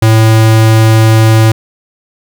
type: tone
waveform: square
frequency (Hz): 111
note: A2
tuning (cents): +16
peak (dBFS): -4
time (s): 0.02-1.52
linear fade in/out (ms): 5
effects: none